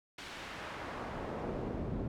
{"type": "noise with band-pass filter sweep", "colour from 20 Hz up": "brown", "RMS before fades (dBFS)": -40, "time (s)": [0.18, 2.08], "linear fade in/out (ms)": 5, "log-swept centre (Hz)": [3400, 230], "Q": 0.72, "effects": []}